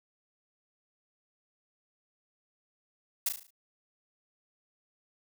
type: noise with echo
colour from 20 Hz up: blue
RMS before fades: -28 dBFS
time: 3.26-3.29 s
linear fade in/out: 5 ms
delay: 36 ms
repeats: 6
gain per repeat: -6 dB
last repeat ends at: 3.506 s
effects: none